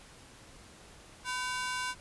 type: ring-modulated tone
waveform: sawtooth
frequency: 1264 Hz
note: D#6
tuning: 27 cents sharp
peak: -26 dBFS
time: 1.24-1.95 s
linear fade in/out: 50 ms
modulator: 262 Hz
effects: pink hiss -54 dBFS RMS until 2 s + resampled to 24000 Hz